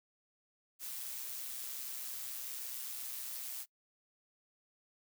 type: noise with amplitude modulation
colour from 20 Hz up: blue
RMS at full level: -41 dBFS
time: 0.79-3.66 s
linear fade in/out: 50 ms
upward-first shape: sine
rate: 127 Hz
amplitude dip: 40%
effects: noise-tail reverb RT60 0.1 s tail -23 dB re dry